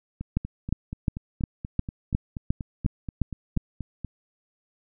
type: two click trains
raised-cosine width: 5 ms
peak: -10 / -20 dBFS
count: 10 / 17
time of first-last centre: 0.37-3.573 / 0.21-4.047 s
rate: 2.81 / 4.17 Hz
effects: none